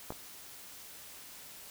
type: clicks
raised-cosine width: 1 ms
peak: -23 / -30 dBFS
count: 2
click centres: 0.105 / 0.122 s
effects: white hiss -50 dBFS RMS until 1.7 s